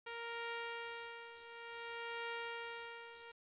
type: tone with tremolo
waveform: 10% pulse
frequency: 466.2 Hz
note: A#4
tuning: in tune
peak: -32 dBFS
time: 0.06-3.32 s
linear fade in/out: 10 ms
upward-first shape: triangle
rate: 0.56 Hz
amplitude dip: 80%
effects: resampled to 8000 Hz + 11-bit